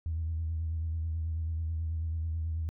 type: tone with vibrato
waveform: sine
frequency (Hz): 80.9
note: E2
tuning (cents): -32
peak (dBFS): -29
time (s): 0.06-2.69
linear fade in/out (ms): 0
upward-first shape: triangle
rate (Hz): 9.2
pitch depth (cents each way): 54
effects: tanh soft clip ceiling -25 dBFS